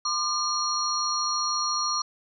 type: tone cluster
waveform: sine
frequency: 1036 / 1202 / 4294 / 5660 Hz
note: C6 / D6 / C8 / F8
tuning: -17 / +40 / +44 / +22 cents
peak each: -34 / -28 / -29 / -30 dBFS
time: 0.05-2.02 s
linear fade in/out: 5 ms
effects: none